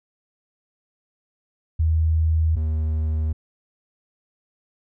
sine / triangle tone pair in turn, 80 / 78.08 Hz, D#2 / D#2, +49 / +7 cents, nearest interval unison, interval 42 cents, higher first, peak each -16 / -18 dBFS, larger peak first, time 1.79-2.56 / 2.56-3.33 s, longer neither, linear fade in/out 10 ms, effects none

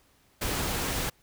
pink noise, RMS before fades -30 dBFS, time 0.41-1.1 s, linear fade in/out 10 ms, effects pink hiss -64 dBFS RMS until 1.22 s

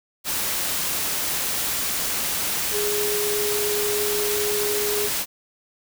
sine tone in noise, 415.3 Hz, G#4, in tune, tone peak -24 dBFS, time 2.71-5.1 s, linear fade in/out 50 ms, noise white, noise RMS -25 dBFS, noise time 0.24-5.26 s, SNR -2 dB, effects none

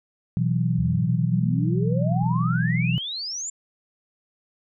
sine chord, B suspended fourth, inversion none, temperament just, 123.47 / 164.63 / 185.21 Hz, B2 / E3 / F#3, 0 / -2 / +2 cents, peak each -23 / -23 / -27 dBFS, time 0.37-2.98 s, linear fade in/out 0 ms
sine exponential sweep, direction up, 68.7 to 7370 Hz, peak -28 dBFS, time 0.78-3.5 s, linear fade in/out 5 ms
clicks, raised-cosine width 5 ms, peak -28 dBFS, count 2, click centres 2.122 / 2.232 s
effects none

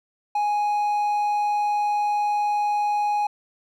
triangle tone, 830.6 Hz, G#5, in tune, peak -18 dBFS, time 0.35-3.27 s, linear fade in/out 5 ms, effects none

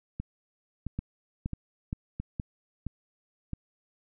two click trains, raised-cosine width 5 ms, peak -19 / -21 dBFS, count 4 / 6, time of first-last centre 0.99-2.398 / 0.2-3.533 s, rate 2.13 / 1.5 Hz, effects none

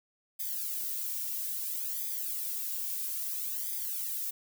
violet noise with flanger, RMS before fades -35 dBFS, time 0.39-4.31 s, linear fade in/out 10 ms, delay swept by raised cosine 0.71 to 2.41 ms, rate 0.6 Hz, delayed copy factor -0.9, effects none

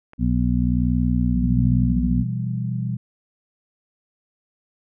click, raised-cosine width 0.5 ms, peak -27 dBFS, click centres 0.134 s
harmonic tone, 61 Hz, B1, 21 cents flat, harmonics 1 / 2 / 3 / 4, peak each -22 / -23 / -23 / -22 dBFS, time 0.18-2.25 s, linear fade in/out 50 ms
sine chord, E minor, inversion second, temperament equal with one note detuned, 123.47 / 167.79 / 196 Hz, B2 / E3 / G3, 0 / +31 / 0 cents, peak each -24 / -29 / -29 dBFS, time 1.34-2.97 s, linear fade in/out 10 ms
effects none

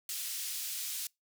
white band-pass noise, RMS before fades -38 dBFS, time 0.09-1.07 s, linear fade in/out 2 ms, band 3000 to 16000 Hz, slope 12 dB/octave, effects noise-tail reverb RT60 0.2 s tail -26 dB re dry

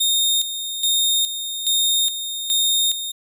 sawtooth tone with tremolo, 3679 Hz, A#7, 24 cents flat, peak -13 dBFS, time 0-3.12 s, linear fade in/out 10 ms, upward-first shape square, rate 1.2 Hz, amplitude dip 65%, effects none

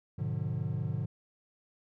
triangle chord, G# diminished seventh, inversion none, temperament just, 103.83 / 124.59 / 149.51 / 179.41 Hz, G#2 / B2 / D3 / F3, 0 / +16 / +31 / +47 cents, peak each -34 / -34 / -33 / -39 dBFS, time 0.18-1.06 s, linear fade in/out 10 ms, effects none

